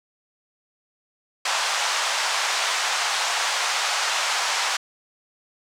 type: band-pass noise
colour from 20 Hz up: pink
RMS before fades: -24 dBFS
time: 1.45-4.77 s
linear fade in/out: 5 ms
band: 760 to 7500 Hz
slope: 24 dB/octave
effects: none